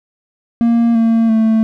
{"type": "tone with pitch steps", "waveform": "triangle", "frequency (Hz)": [233.1, 227.4, 221.8], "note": ["A#3", "A#3", "A3"], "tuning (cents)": [0, -43, 14], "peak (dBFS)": -7, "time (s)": [0.61, 1.63], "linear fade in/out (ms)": 0, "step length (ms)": 340, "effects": []}